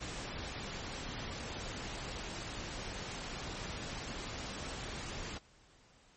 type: noise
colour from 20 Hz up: pink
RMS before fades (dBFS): -42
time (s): 0-5.39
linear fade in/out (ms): 20
effects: pink hiss -64 dBFS RMS until 6.16 s + MP3 32 kbps